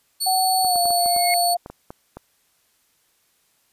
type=tone; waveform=20% pulse; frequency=4435 Hz; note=C#8; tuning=in tune; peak=-15 dBFS; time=0.2-1.55 s; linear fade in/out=20 ms
type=tone with pitch glide; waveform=sine; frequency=748 to 702 Hz; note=F#5 to F5; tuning=+19 to +9 cents; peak=-18 dBFS; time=0.26-1.57 s; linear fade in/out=10 ms; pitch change=-110 cents; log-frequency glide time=0.63-0.79 s
type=clicks; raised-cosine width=1 ms; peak=-21 dBFS; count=10; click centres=0.648 / 0.758 / 0.856 / 0.906 / 1.06 / 1.164 / 1.661 / 1.7 / 1.905 / 2.17 s
type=tone with exponential growth; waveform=sine; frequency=2168 Hz; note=C#7; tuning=39 cents flat; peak=-19 dBFS; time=0.98-1.34 s; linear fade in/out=1 ms; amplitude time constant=78 ms
effects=white hiss -64 dBFS RMS until 3.72 s + resampled to 32000 Hz